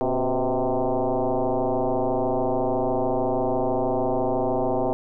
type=tone with frequency modulation; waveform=sine; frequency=141.1 Hz; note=C#3; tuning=31 cents sharp; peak=-20 dBFS; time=0.01-4.93 s; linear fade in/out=0 ms; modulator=128 Hz; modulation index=5.7; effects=none